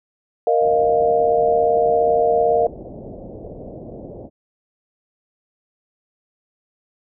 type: chord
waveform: sine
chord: Bb suspended fourth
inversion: none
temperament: just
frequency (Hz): 466.2 / 621.6 / 699.2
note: Bb4 / Eb5 / F5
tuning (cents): 0 / -2 / +2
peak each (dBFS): -17 / -19 / -18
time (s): 0.47-2.67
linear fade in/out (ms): 2
type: low-pass noise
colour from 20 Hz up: white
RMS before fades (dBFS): -35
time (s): 0.6-4.3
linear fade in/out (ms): 50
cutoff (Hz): 640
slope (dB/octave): 48
effects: none